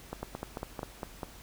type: two click trains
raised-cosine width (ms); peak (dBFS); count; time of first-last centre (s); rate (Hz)
1; -21 / -22; 6 / 4; 0.23-1.232 / 0.13-0.792; 4.99 / 4.53
effects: added 48 Hz sine -54 dBFS peak until 1.42 s + pink hiss -52 dBFS RMS until 1.42 s